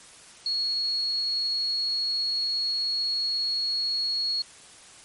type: tone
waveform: sine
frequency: 4330 Hz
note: C#8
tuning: 41 cents flat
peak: -24 dBFS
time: 0.46-4.42 s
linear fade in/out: 2 ms
effects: white hiss -49 dBFS RMS until 5.04 s + MP3 48 kbps